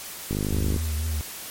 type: click train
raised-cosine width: 3 ms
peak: -14 dBFS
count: 24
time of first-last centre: 0.31-0.763 s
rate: 50.8 Hz
type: tone with vibrato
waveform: triangle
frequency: 77.78 Hz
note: D#2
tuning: in tune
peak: -22 dBFS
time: 0.52-1.21 s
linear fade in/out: 0 ms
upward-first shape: triangle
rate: 4.1 Hz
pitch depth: 72 cents each way
effects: white hiss -37 dBFS RMS until 1.5 s + MP3 64 kbps